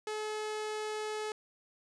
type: tone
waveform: sawtooth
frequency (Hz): 428.2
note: A4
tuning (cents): -47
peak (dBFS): -31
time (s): 0.07-1.32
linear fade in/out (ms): 2
effects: resampled to 22050 Hz + 12-bit